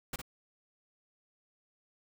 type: noise with echo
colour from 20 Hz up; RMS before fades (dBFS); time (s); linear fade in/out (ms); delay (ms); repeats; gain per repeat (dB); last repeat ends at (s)
pink; -37; 0.13-0.16; 5; 57; 1; -6; 0.217
effects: none